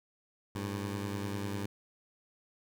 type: beating tone pair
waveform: 15% pulse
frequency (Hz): 99.7 / 109.7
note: G2 / A2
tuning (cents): +30 / -5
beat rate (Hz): 10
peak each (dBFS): -29 / -36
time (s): 0.55-1.66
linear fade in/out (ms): 5
effects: none